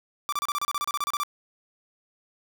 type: tone bursts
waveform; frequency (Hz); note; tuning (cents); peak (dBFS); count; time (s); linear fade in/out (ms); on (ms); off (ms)
45% pulse; 1170; D6; -7; -25; 15; 0.29-1.234; 0; 34; 31
effects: none